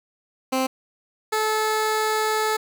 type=tone pair in turn; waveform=15% pulse; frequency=261.6 / 433.5 Hz; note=C4 / A4; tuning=0 / -26 cents; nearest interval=major sixth; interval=874 cents; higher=second; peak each=-14 dBFS; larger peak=neither; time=0.52-0.67 / 1.32-2.57 s; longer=second; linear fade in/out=10 ms; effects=none